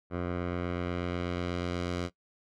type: tone with low-pass filter sweep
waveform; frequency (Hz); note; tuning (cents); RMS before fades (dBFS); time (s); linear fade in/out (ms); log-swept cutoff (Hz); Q
10% pulse; 88.2; F2; +18; -33; 0.1-2.1; 50; 1500 to 5900; 0.88
effects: noise-tail reverb RT60 0.1 s tail -19 dB re dry